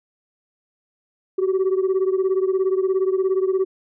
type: beating tone pair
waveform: sine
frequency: 374.9 / 391.9 Hz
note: F#4 / G4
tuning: +23 / 0 cents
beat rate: 17 Hz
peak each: -17 / -20 dBFS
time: 1.38-3.65 s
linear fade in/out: 10 ms
effects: tanh soft clip ceiling -14 dBFS